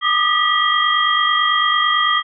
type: tone cluster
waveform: sine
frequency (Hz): 1193 / 1242 / 1946 / 3227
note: D6 / D#6 / B6 / G7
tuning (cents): +27 / -3 / -26 / +50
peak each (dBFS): -19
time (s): 0.01-2.23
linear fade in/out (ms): 50
effects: none